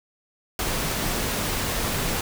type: noise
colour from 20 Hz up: pink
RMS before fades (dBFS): -26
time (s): 0.59-2.21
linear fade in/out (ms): 2
effects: none